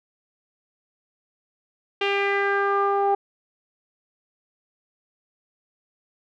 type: tone with low-pass filter sweep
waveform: sawtooth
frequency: 399.2 Hz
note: G4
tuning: 32 cents sharp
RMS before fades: -22 dBFS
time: 2.01-3.15 s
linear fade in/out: 5 ms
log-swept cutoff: 2900 to 830 Hz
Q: 4
effects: none